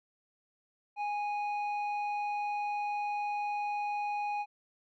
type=tone with low-pass filter; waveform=square; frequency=827 Hz; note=G#5; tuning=8 cents flat; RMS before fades=-34 dBFS; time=0.96-4.46 s; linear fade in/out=50 ms; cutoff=1900 Hz; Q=2.2; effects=none